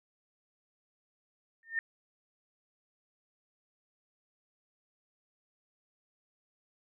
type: tone with exponential growth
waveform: sine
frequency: 1818 Hz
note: A#6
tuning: 44 cents flat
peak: -25 dBFS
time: 1.63-1.79 s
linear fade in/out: 1 ms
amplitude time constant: 34 ms
effects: none